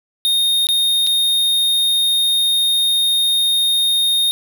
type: tone with dropouts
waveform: square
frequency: 3694 Hz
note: A#7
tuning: 16 cents flat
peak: -14 dBFS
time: 0.25-4.31 s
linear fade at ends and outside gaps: 0 ms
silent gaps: 0.669-0.688 / 1.066-1.071 s
effects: 7-bit